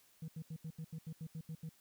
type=tone bursts; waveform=sine; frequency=160 Hz; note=D#3; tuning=49 cents sharp; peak=-39 dBFS; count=11; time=0.22-1.692 s; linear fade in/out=5 ms; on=62 ms; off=79 ms; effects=tanh soft clip ceiling -40 dBFS + white hiss -68 dBFS RMS until 1.8 s